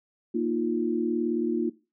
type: chord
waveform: sine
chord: Bb suspended fourth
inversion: none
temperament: just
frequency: 233.1 / 310.8 / 349.6 Hz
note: Bb3 / Eb4 / F4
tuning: 0 / -2 / +2 cents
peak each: -28 / -30 / -27 dBFS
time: 0.34-1.7 s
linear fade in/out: 10 ms
effects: noise-tail reverb RT60 0.3 s tail -19 dB re dry

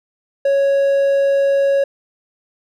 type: tone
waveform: triangle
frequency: 554 Hz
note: C#5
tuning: 1 cent flat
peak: -10 dBFS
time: 0.45-1.84 s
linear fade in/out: 5 ms
effects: none

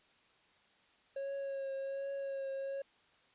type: tone with vibrato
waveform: triangle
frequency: 547 Hz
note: C#5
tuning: 23 cents flat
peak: -35 dBFS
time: 1.16-2.82 s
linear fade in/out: 5 ms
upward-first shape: triangle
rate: 1.3 Hz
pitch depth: 24 cents each way
effects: white hiss -68 dBFS RMS until 3.34 s + resampled to 8000 Hz

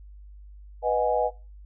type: chord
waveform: sine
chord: G# minor seventh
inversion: first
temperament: equal with one note detuned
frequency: 493.9 / 622.3 / 732.3 / 830.6 Hz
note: B4 / D#5 / F#5 / G#5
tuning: 0 / 0 / -18 / 0 cents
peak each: -25 / -26 / -28 / -27 dBFS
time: 0.82-1.31 s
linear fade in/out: 50 ms
effects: noise-tail reverb RT60 0.3 s tail -21 dB re dry + added 50 Hz sine -43 dBFS peak until 1.65 s

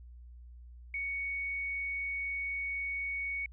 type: tone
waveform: sine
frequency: 2229 Hz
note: C#7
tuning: 9 cents sharp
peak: -33 dBFS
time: 0.94-3.46 s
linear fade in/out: 2 ms
effects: added 60 Hz sine -48 dBFS peak until 3.52 s

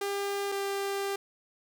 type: tone pair in turn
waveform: sawtooth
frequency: 400.2 / 396.3 Hz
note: G4 / G4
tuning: +36 / +19 cents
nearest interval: unison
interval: 17 cents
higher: first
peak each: -26 dBFS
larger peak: neither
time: 0.01-0.52 / 0.52-1.16 s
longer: second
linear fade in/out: 5 ms
effects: none

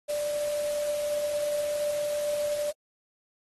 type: tone in noise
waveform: sine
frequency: 590 Hz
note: D5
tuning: 8 cents sharp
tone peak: -27 dBFS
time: 0.08-2.72 s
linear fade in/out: 20 ms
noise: white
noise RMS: -40 dBFS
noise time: 0.08-2.72 s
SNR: +10 dB
effects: AAC 32 kbps

